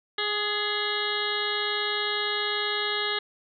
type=harmonic tone with a mistuned harmonic; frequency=415.3 Hz; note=G#4; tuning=in tune; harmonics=1 / 2 / 3 / 4 / 5 / 7 / 8 / 9 / 10; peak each=-33 / -38 / -34 / -33 / -34 / -36 / -33 / -33 / -37 dBFS; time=0.18-3.19 s; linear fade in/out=5 ms; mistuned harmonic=4; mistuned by=+28 cents; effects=none